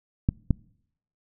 clicks, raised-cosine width 5 ms, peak -8 dBFS, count 2, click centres 0.289 / 0.507 s, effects noise-tail reverb RT60 0.7 s tail -25 dB re dry

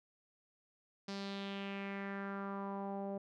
sawtooth tone with low-pass filter sweep, 197.7 Hz, G3, 15 cents sharp, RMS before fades -42 dBFS, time 1.08-3.18 s, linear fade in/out 5 ms, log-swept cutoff 5000 to 630 Hz, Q 3.1, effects none

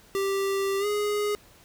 square tone with pitch glide, 392 to 415.3 Hz, G4 to G#4, 0 to 0 cents, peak -25 dBFS, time 0.15-1.35 s, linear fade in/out 0 ms, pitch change +100 cents, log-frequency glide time 0.79-0.86 s, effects pink hiss -55 dBFS RMS until 1.64 s

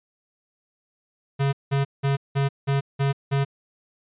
square tone bursts, 138.59 Hz, C#3, in tune, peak -20 dBFS, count 7, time 1.39-3.45 s, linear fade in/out 20 ms, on 140 ms, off 180 ms, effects resampled to 8000 Hz

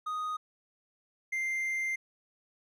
triangle tone pair in turn, 1244.5 / 2093 Hz, D#6 / C7, 0 / 0 cents, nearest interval major sixth, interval 900 cents, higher second, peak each -30 / -28 dBFS, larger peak second, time 0.06-0.37 / 1.32-1.96 s, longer second, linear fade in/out 10 ms, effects none

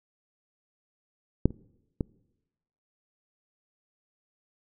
clicks, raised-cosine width 3 ms, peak -6 / -28 / -14 dBFS, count 3, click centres 1.456 / 1.506 / 2.008 s, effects noise-tail reverb RT60 1.0 s tail -26 dB re dry

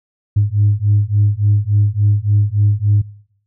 sine beating tone pair, 101.6 / 105.1 Hz, G#2 / G#2, -38 / +21 cents, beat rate 3.5 Hz, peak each -13 dBFS, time 0.36-3.02 s, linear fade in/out 10 ms, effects noise-tail reverb RT60 0.7 s tail -23 dB re dry + tanh soft clip ceiling -5 dBFS

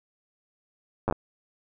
slowing click train, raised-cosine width 1 ms, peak -12 dBFS, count 5, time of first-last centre 1.08-1.125 s, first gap 9 ms, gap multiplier 1.15, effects none

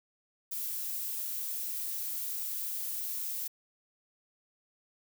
violet noise, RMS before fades -36 dBFS, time 0.51-3.48 s, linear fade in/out 10 ms, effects none

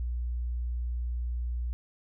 sine tone, 60 Hz, B1, 49 cents flat, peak -29 dBFS, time 0-1.73 s, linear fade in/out 0 ms, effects none

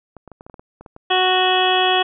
clicks, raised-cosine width 1 ms, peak -25 dBFS, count 11, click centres 0.167 / 0.277 / 0.317 / 0.409 / 0.465 / 0.498 / 0.542 / 0.595 / 0.81 / 0.862 / 0.964 s
harmonic tone, 370 Hz, F#4, in tune, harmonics 1 / 2 / 3 / 4 / 5 / 7 / 8 / 9, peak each -21 / -18 / -24 / -27 / -25 / -25 / -24 / -21 dBFS, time 1.1-2.03 s, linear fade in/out 10 ms
effects none

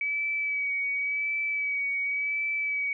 sine tone with vibrato, 2281 Hz, C#7, 49 cents sharp, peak -26 dBFS, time 0.01-2.93 s, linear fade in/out 2 ms, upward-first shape sine, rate 0.91 Hz, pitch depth 26 cents each way, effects none

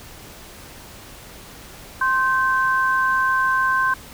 sine tone pair together, 1051 / 1548.6 Hz, C6 / G6, +7 / -22 cents, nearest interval perfect fifth, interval 671 cents, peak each -19 dBFS, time 2.01-3.94 s, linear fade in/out 5 ms, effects pink hiss -41 dBFS RMS until 4.13 s

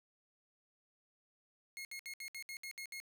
sawtooth tone bursts, 2157 Hz, C#7, 48 cents flat, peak -40 dBFS, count 9, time 1.77-3.001 s, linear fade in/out 0 ms, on 79 ms, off 65 ms, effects none

